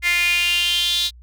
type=tone with high-pass filter sweep; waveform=sawtooth; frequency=349.2 Hz; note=F4; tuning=in tune; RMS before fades=-19 dBFS; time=0.02-1.11 s; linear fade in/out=50 ms; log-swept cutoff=2100 to 3800 Hz; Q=7.5; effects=added 60 Hz sine -41 dBFS peak until 1.22 s